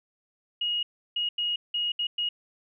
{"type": "tone bursts at uneven times", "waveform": "sine", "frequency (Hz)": 2881, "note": "F#7", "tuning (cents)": -47, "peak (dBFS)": -25, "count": 6, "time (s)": [[0.61, 0.83], [1.16, 1.29], [1.38, 1.56], [1.74, 1.92], [1.99, 2.07], [2.18, 2.29]], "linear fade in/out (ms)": 5, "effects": []}